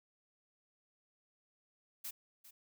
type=noise with echo; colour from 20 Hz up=blue; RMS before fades=-43 dBFS; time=2.04-2.11 s; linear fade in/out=10 ms; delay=400 ms; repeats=1; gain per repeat=-14 dB; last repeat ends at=2.51 s; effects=none